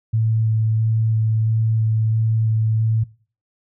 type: tone with vibrato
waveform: sine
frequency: 110.9 Hz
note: A2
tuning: 14 cents sharp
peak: -15 dBFS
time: 0.13-3.04 s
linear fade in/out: 10 ms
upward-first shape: square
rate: 1.5 Hz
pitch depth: 8 cents each way
effects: noise-tail reverb RT60 0.4 s tail -21 dB re dry